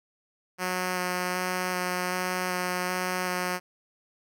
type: tone with vibrato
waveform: 5% pulse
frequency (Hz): 181.8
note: F#3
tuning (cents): -30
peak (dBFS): -16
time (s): 0.58-3.6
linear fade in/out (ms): 50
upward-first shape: square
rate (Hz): 1.3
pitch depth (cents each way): 9
effects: none